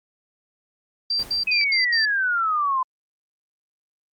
sine tone bursts, 4700 Hz, D8, 1 cent sharp, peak -20 dBFS, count 5, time 1.1-2.054 s, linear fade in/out 5 ms, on 130 ms, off 76 ms
pink noise with exponential decay, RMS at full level -36 dBFS, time 1.19-1.93 s, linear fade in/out 2 ms, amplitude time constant 160 ms
sine exponential sweep, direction down, 2562 to 1017 Hz, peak -19 dBFS, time 1.47-2.83 s, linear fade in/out 5 ms
effects Opus 24 kbps

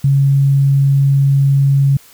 sine tone, 138.4 Hz, C#3, 2 cents flat, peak -8 dBFS, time 0.04-1.97 s, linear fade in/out 5 ms, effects white hiss -44 dBFS RMS until 2.13 s

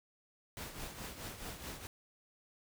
pink noise with tremolo, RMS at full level -43 dBFS, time 0.57-1.87 s, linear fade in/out 0 ms, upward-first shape triangle, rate 4.7 Hz, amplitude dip 65%, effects none

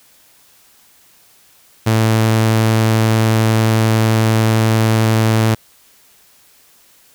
sawtooth tone, 111.1 Hz, A2, 17 cents sharp, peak -7 dBFS, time 1.86-5.55 s, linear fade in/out 10 ms, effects white hiss -50 dBFS RMS until 7.14 s

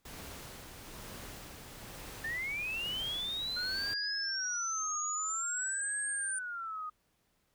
pink noise with tremolo, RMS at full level -46 dBFS, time 0.05-3.94 s, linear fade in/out 5 ms, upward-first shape sine, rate 1.1 Hz, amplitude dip 35%
sine linear sweep, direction up, 1767 to 9100 Hz, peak -34 dBFS, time 2.24-6.39 s, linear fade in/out 5 ms
sine tone with vibrato, 1432 Hz, F6, 43 cents sharp, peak -37 dBFS, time 3.56-6.9 s, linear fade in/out 10 ms, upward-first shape sine, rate 0.51 Hz, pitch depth 260 cents each way
effects pink hiss -75 dBFS RMS until 7.54 s

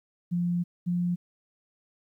sine tone pair in turn, 174.61 / 175.93 Hz, F3 / F3, 0 / +13 cents, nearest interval unison, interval 13 cents, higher second, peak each -24 dBFS, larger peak neither, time 0.31-0.64 / 0.86-1.16 s, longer first, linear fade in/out 20 ms, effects 11-bit

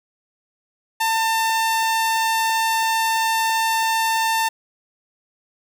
sawtooth tone, 897 Hz, A5, 33 cents sharp, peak -14 dBFS, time 1-4.49 s, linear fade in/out 10 ms, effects none

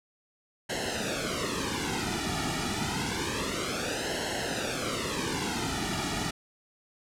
pink noise with flanger, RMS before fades -31 dBFS, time 0.69-6.31 s, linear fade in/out 10 ms, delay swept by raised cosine 0.83 to 1.93 ms, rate 0.28 Hz, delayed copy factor -1, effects low-pass 8000 Hz 12 dB/octave

